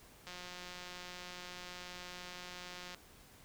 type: click train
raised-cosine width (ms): 0.2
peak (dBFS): -30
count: 480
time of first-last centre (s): 0.27-2.946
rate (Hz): 179
effects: pink hiss -60 dBFS RMS until 3.44 s